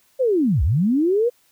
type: linear two-way sweep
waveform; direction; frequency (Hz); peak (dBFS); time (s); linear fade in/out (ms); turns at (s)
sine; down then up; 545 to 58.4 to 498; -15; 0.19-1.3; 20; 0.63
effects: white hiss -60 dBFS RMS until 1.51 s